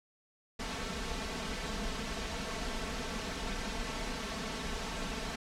pink noise with comb filter, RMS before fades -37 dBFS, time 0.59-5.36 s, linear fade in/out 10 ms, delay 4.5 ms, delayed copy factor +0.75, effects low-pass 6000 Hz 12 dB/octave

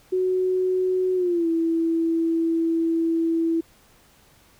sine tone with pitch glide, 370 to 329.6 Hz, F#4 to E4, 0 to 0 cents, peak -19 dBFS, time 0.12-3.61 s, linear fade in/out 10 ms, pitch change -200 cents, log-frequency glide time 1.15-1.48 s, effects pink hiss -56 dBFS RMS until 4.59 s

